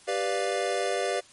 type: chord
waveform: square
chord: G dominant seventh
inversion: none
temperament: equal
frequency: 392 / 493.9 / 587.3 / 698.5 Hz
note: G4 / B4 / D5 / F5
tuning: 0 / 0 / 0 / 0 cents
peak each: -32 dBFS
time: 0.07-1.21 s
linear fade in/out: 20 ms
effects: white hiss -54 dBFS RMS until 1.32 s + MP3 48 kbps